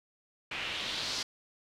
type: noise with low-pass filter sweep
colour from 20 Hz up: white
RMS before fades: -36 dBFS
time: 0.51-1.23 s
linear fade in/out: 5 ms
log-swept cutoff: 2500 to 5000 Hz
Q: 2.6
effects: none